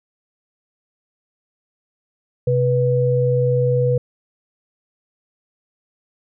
sine tone pair together, 129.69 / 490.5 Hz, C3 / B4, -15 / -12 cents, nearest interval octave + major seventh, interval 2303 cents, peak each -17 dBFS, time 2.47-3.98 s, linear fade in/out 5 ms, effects none

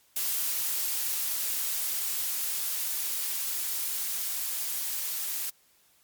blue noise with level ramp, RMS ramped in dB -29 to -32 dBFS, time 0.16-5.5 s, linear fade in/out 5 ms, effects white hiss -64 dBFS RMS until 6.03 s + MP3 96 kbps

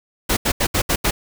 pink noise bursts at uneven times, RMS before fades -18 dBFS, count 6, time 0.29-0.37 / 0.45-0.52 / 0.6-0.67 / 0.74-0.82 / 0.89-0.96 / 1.04-1.11 s, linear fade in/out 10 ms, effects none

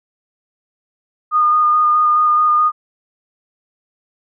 sine tone with vibrato, 1223 Hz, D#6, 30 cents flat, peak -10 dBFS, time 1.31-2.72 s, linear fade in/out 50 ms, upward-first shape square, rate 4.7 Hz, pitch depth 11 cents each way, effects none

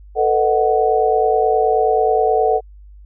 sine chord, B dominant seventh, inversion third, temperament just, 444.5 / 493.9 / 617.4 / 740.8 Hz, A4 / B4 / D#5 / F#5, +18 / 0 / -14 / +2 cents, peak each -16 / -22 / -22 / -16 dBFS, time 0.15-2.61 s, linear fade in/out 50 ms, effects added 50 Hz sine -38 dBFS peak until 3.05 s

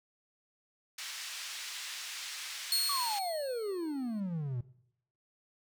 white band-pass noise, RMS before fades -42 dBFS, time 0.98-3.19 s, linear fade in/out 5 ms, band 1700 to 5500 Hz, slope 12 dB/octave
sawtooth tone with exponential decay, 4310 Hz, C#8, 49 cents flat, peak -23 dBFS, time 2.72-4.2 s, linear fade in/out 1 ms, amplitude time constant 320 ms
triangle exponential sweep, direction down, 1174.7 to 116.54 Hz, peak -31 dBFS, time 2.89-4.61 s, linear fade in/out 5 ms
effects noise-tail reverb RT60 0.7 s tail -17 dB re dry

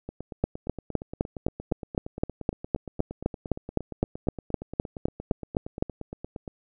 two click trains, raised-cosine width 2 ms, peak -22 / -9 dBFS, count 56 / 22, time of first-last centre 0.09-6.478 / 0.44-5.825 s, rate 8.61 / 3.9 Hz, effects none

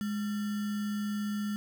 sine tone with sample-and-hold, 207.7 Hz, G#3, in tune, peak -30 dBFS, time 0.01-1.56 s, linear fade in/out 0 ms, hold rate 1575 Hz, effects none

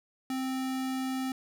square tone, 261.6 Hz, C4, in tune, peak -31 dBFS, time 0.3-1.32 s, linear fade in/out 2 ms, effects none

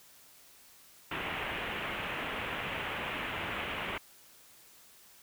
white low-pass noise, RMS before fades -37 dBFS, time 1.11-3.98 s, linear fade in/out 5 ms, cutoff 3000 Hz, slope 48 dB/octave, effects white hiss -58 dBFS RMS until 5.22 s

